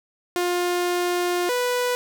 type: tone pair in turn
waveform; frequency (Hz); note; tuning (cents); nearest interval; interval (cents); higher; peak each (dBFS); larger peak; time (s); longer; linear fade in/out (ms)
sawtooth; 354.1 / 493.1; F4 / B4; +24 / -3; tritone; 573; second; -17; neither; 0.36-1.49 / 1.49-1.95; first; 0
effects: none